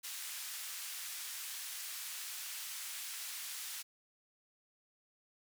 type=band-pass noise; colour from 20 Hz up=white; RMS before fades=-44 dBFS; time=0.03-3.83 s; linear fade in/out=20 ms; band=1500 to 14000 Hz; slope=12 dB/octave; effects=none